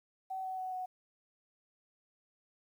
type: tone with pitch steps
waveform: sine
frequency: 759 / 752.5 / 746 / 739.5 Hz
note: F#5 / F#5 / F#5 / F#5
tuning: +44 / +29 / +14 / -1 cents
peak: -36 dBFS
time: 0.3-0.86 s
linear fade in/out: 10 ms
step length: 140 ms
effects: 11-bit